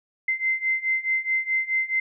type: beating tone pair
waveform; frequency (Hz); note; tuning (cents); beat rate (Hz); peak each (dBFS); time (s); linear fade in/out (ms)
sine; 2072 / 2076.7; C7 / C7; -17 / -14; 4.7; -26 / -24; 0.28-2; 5
effects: none